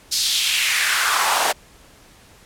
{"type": "noise with high-pass filter sweep", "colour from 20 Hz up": "pink", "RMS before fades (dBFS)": -19, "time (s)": [0.11, 1.53], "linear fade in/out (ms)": 20, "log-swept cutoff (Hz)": [4900, 670], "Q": 2.6, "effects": ["pink hiss -49 dBFS RMS until 2.45 s", "low-pass 12000 Hz 12 dB/octave"]}